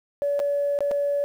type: tone with dropouts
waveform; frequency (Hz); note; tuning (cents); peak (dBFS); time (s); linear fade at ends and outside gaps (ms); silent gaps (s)
sine; 571; D5; -49; -20; 0.22-1.24; 0; 0.393-0.4 / 0.789-0.806 / 0.911-0.915
effects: tanh soft clip ceiling -16 dBFS + 9-bit